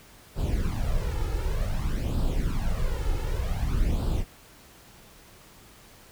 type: noise with flanger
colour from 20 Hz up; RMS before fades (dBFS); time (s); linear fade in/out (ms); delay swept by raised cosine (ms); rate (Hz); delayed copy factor
brown; -26; 0.35-4.25; 50; 0.23 to 2.33; 0.54; +0.8
effects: pink hiss -52 dBFS RMS until 6.11 s